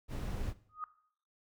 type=noise; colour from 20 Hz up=brown; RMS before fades=-37 dBFS; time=0.08-0.54 s; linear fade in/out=50 ms
type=tone with exponential growth; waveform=sine; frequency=1244.5 Hz; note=D#6; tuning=in tune; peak=-33 dBFS; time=0.69-0.84 s; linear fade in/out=1 ms; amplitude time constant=31 ms
effects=noise-tail reverb RT60 0.6 s tail -18 dB re dry